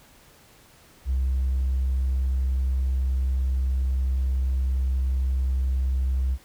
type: tone with tanh clipping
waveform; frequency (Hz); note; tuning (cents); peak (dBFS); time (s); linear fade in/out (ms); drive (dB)
triangle; 65.1; C2; -8; -20; 1.05-6.38; 50; 1
effects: pink hiss -54 dBFS RMS until 6.44 s